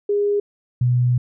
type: tone pair in turn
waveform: sine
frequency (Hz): 409.1 / 123.47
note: G#4 / B2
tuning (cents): -26 / 0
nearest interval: octave + major sixth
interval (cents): 2074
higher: first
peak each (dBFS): -16 / -14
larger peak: second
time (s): 0.09-0.4 / 0.81-1.18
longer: second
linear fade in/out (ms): 5
effects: none